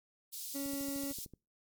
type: high-pass noise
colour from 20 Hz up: white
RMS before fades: -43 dBFS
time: 0.32-1.26 s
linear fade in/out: 20 ms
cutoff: 3900 Hz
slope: 24 dB/octave
type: harmonic tone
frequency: 278.5 Hz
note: C#4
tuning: 8 cents sharp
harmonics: 1 / 2 / 3 / 4 / 5 / 7 / 8 / 9 / 10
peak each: -37 / -45 / -58 / -59 / -60 / -57 / -64 / -67 / -60 dBFS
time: 0.54-1.13 s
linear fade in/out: 20 ms
type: click train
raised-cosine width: 3 ms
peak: -38 dBFS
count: 10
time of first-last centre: 0.66-1.337 s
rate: 13.3 Hz
effects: noise-tail reverb RT60 0.3 s tail -25 dB re dry + MP3 96 kbps